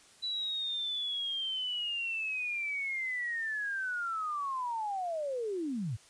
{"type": "linear sweep", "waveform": "sine", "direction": "down", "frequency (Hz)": [3969, 93.8], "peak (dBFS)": -32, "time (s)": [0.22, 5.97], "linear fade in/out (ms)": 20, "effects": ["white hiss -59 dBFS RMS until 6.09 s", "resampled to 22050 Hz"]}